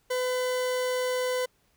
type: tone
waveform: 40% pulse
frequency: 504 Hz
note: B4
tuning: 35 cents sharp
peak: -25 dBFS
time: 0.1-1.46 s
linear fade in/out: 10 ms
effects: pink hiss -68 dBFS RMS until 1.76 s